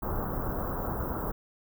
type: band-stop noise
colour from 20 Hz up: pink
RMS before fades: -32 dBFS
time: 0.02-1.32 s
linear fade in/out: 10 ms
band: 1400 to 15000 Hz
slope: 48 dB/octave
effects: none